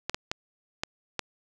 clicks, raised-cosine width 0.2 ms, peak -11 dBFS, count 5, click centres 0.096 / 0.145 / 0.315 / 0.835 / 1.193 s, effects none

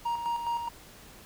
triangle tone with tremolo, 940 Hz, A#5, 14 cents sharp, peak -25 dBFS, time 0.05-0.69 s, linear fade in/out 10 ms, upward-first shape square, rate 4.8 Hz, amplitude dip 50%, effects pink hiss -51 dBFS RMS until 1.25 s

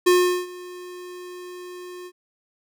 square tone with ADSR envelope, 359.4 Hz, F4, 50 cents sharp, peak -13 dBFS, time 0.06-2.12 s, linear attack 13 ms, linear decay 390 ms, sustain -23 dB, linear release 57 ms, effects none

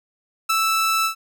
sawtooth tone with ADSR envelope, 1318.5 Hz, E6, in tune, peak -11 dBFS, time 0.49-1.15 s, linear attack 14 ms, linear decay 3 ms, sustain -3 dB, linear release 100 ms, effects none

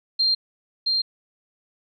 sine tone with echo, 4186 Hz, C8, in tune, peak -17 dBFS, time 0.19-0.35 s, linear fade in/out 10 ms, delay 670 ms, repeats 1, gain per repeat -2 dB, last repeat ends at 1.02 s, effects none

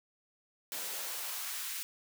white noise with high-pass filter sweep, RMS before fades -39 dBFS, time 0.72-1.83 s, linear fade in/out 0 ms, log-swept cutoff 270 to 1800 Hz, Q 0.87, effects none

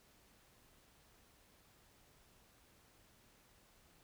silence, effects pink hiss -68 dBFS RMS until 4.03 s

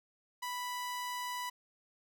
sawtooth tone, 987.8 Hz, B5, in tune, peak -33 dBFS, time 0.42-1.5 s, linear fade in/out 10 ms, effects none

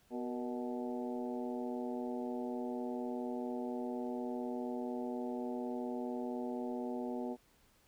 harmonic tone with a mistuned harmonic, 123.47 Hz, B2, in tune, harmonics 2 / 3 / 4 / 5 / 6 / 7, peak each -39 / -43 / -45 / -47 / -49 / -50 dBFS, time 0.1-7.37 s, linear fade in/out 50 ms, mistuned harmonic 4, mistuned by -69 cents, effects pink hiss -69 dBFS RMS until 7.87 s

